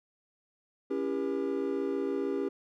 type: chord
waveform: triangle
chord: C# diminished seventh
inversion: none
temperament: just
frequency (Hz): 277.2 / 332.6 / 399.1 / 479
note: C#4 / E4 / G4 / Bb4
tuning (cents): 0 / +16 / +31 / +47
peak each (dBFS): -32 / -36 / -30 / -36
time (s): 0.9-2.49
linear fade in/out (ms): 10
effects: none